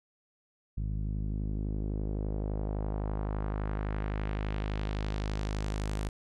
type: tone with low-pass filter sweep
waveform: sawtooth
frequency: 51.8 Hz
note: G#1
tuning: 4 cents flat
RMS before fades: -33 dBFS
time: 0.77-6.09 s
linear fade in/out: 5 ms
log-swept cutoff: 150 to 9800 Hz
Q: 1.2
effects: none